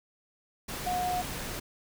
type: tone in noise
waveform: sine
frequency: 723 Hz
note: F#5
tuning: 40 cents flat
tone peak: -28 dBFS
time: 0.86-1.22 s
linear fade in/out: 10 ms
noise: pink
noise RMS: -37 dBFS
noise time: 0.68-1.6 s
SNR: +6 dB
effects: none